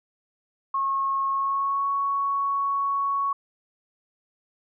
sine tone with pitch glide, 1089 to 1112.5 Hz, C#6 to C#6, -31 to +6 cents, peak -22 dBFS, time 0.74-3.33 s, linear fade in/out 5 ms, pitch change +37 cents, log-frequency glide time 1.29-1.88 s, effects none

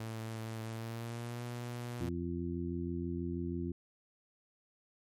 sawtooth tone with pitch glide, 111.9 to 120.63 Hz, A2 to B2, +30 to -40 cents, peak -35 dBFS, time 0-2.09 s, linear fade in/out 5 ms, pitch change +130 cents, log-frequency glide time 0.65-1.43 s
harmonic tone, 86.2 Hz, F2, 22 cents flat, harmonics 1 / 2 / 3 / 4, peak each -40 / -40 / -40 / -40 dBFS, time 2-3.72 s, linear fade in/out 5 ms
effects MP3 64 kbps

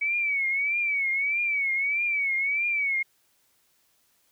sine tone with vibrato, 2265 Hz, C#7, 37 cents sharp, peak -23 dBFS, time 0.01-3.03 s, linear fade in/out 10 ms, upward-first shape triangle, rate 1.6 Hz, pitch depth 120 cents each way, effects white hiss -67 dBFS RMS until 4.31 s

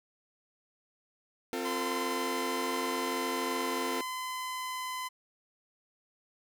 sawtooth chord, F major, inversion second, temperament equal with one note detuned, 261.6 / 349.2 / 449.8 Hz, C4 / F4 / A4, 0 / 0 / +38 cents, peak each -33 dBFS, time 1.53-4.01 s, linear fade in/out 0 ms
sawtooth tone with pitch glide, 1027 to 1018.1 Hz, C6 to C6, -33 to -48 cents, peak -31 dBFS, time 1.64-5.09 s, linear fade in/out 20 ms, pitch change -15 cents, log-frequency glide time 2.82-4.97 s
effects none

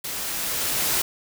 white noise with level ramp, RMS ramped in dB -31 to -22 dBFS, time 0.04-1.02 s, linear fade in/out 5 ms, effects none

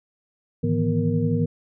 sine tone cluster, 106.7 / 153.7 / 165 / 243.7 / 467 Hz, G#2 / D#3 / E3 / B3 / A#4, +47 / -21 / +2 / -23 / +3 cents, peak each -25 / -27 / -24 / -25 / -28 dBFS, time 0.63-1.46 s, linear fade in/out 10 ms, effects none

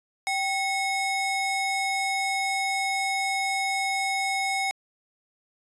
square ring-modulated tone, 1480 Hz, F#6, in tune, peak -22 dBFS, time 0.27-4.71 s, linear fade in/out 0 ms, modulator 702 Hz, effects resampled to 24000 Hz

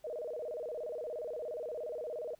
sine tone with vibrato, 545 Hz, C#5, 29 cents flat, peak -37 dBFS, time 0.04-2.35 s, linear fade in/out 5 ms, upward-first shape square, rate 17 Hz, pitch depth 220 cents each way, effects pink hiss -69 dBFS RMS until 2.39 s

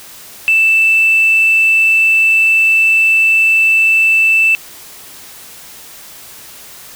sine tone, 2649 Hz, E7, 8 cents sharp, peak -6 dBFS, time 0.48-4.55 s, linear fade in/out 0 ms, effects tanh soft clip ceiling -3 dBFS + white hiss -35 dBFS RMS until 6.95 s

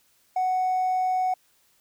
triangle tone with hard clipping, 742 Hz, F#5, 5 cents sharp, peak -21 dBFS, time 0.36-1.34 s, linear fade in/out 5 ms, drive 2 dB, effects white hiss -64 dBFS RMS until 1.8 s

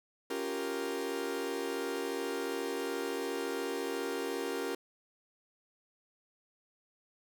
40% pulse chord, G half-diminished seventh, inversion second, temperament equal, 277.2 / 349.2 / 392 / 466.2 Hz, Db4 / F4 / G4 / Bb4, 0 / 0 / 0 / 0 cents, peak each -40 / -40 / -38 / -37 dBFS, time 0.3-4.75 s, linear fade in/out 5 ms, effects none

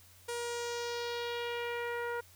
sawtooth tone with low-pass filter sweep, 475.5 Hz, A#4, 34 cents sharp, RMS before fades -37 dBFS, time 0.28-2.21 s, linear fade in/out 10 ms, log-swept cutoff 9800 to 1500 Hz, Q 2, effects added 90 Hz sine -61 dBFS peak until 2.35 s + white hiss -60 dBFS RMS until 2.35 s

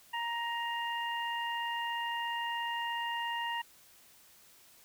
harmonic tone, 937 Hz, A#5, 9 cents sharp, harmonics 1 / 2 / 3, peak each -35 / -38 / -40 dBFS, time 0.13-3.62 s, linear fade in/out 10 ms, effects white hiss -60 dBFS RMS until 4.84 s

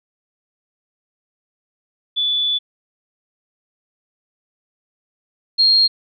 sine tone pair in turn, 3464 / 4235 Hz, A7 / C8, -28 / +20 cents, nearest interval minor third, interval 348 cents, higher second, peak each -16 / -10 dBFS, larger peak second, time 2.16-2.59 / 5.58-5.88 s, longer first, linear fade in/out 20 ms, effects none

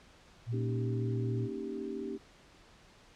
sine tone, 116.6 Hz, A#2, 1 cent sharp, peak -31 dBFS, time 0.46-1.49 s, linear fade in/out 50 ms
sine chord, Eb dominant seventh, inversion second, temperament equal, 233.1 / 277.2 / 311.1 / 392 Hz, Bb3 / Db4 / Eb4 / G4, 0 / 0 / 0 / 0 cents, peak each -42 / -42 / -43 / -39 dBFS, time 0.52-2.18 s, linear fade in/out 20 ms
effects pink hiss -59 dBFS RMS until 3.15 s + low-pass 6000 Hz 12 dB/octave

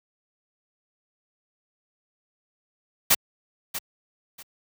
white noise with echo, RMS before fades -17 dBFS, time 3.1-3.15 s, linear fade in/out 10 ms, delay 640 ms, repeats 2, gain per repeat -13 dB, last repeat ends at 4.43 s, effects high-pass 80 Hz 12 dB/octave

